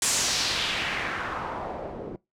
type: noise with low-pass filter sweep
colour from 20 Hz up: white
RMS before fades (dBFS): -29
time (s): 0.02-2.16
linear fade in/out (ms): 2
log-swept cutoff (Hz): 8700 to 380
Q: 1.9
effects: noise-tail reverb RT60 0.2 s tail -21 dB re dry